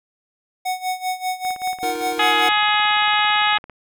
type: tone with tremolo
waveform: square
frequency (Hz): 740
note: F#5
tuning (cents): 0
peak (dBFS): -20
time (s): 0.65-2.49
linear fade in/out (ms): 10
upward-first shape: sine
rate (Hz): 5.1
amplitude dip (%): 85
type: click train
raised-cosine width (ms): 0.5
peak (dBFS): -24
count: 41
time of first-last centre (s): 1.45-3.697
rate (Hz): 17.8
type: chord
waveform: square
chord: Eb suspended second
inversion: none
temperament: equal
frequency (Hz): 311.1 / 349.2 / 466.2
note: Eb4 / F4 / Bb4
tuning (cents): 0 / 0 / 0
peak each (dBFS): -32 / -33 / -28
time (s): 1.83-2.49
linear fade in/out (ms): 0
type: harmonic tone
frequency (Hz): 420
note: G#4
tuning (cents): +19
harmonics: 2 / 3 / 4 / 5 / 6 / 7 / 8 / 9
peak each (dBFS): -20 / -22 / -23 / -24 / -25 / -25 / -26 / -27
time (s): 2.19-3.58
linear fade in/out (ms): 5
effects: none